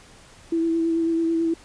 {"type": "tone with vibrato", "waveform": "sine", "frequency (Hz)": 330, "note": "E4", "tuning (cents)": 2, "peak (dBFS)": -19, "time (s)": [0.52, 1.54], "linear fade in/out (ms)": 5, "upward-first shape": "sine", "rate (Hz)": 9.1, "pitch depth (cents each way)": 18, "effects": ["pink hiss -49 dBFS RMS until 1.64 s", "resampled to 22050 Hz"]}